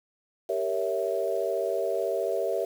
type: chord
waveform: sine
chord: G diminished seventh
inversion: none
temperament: equal with one note detuned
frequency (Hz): 392 / 466.2 / 561.1 / 659.3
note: G4 / Bb4 / Db5 / Fb5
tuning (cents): 0 / 0 / +21 / 0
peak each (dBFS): -31 / -31 / -31 / -30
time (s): 0.49-2.65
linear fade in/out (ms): 5
effects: 8-bit